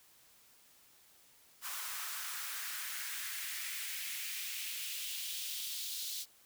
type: noise with high-pass filter sweep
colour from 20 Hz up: white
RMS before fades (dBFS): -41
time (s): 1.61-6.26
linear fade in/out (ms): 50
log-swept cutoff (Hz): 1100 to 4000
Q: 2.2
effects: white hiss -64 dBFS RMS until 6.45 s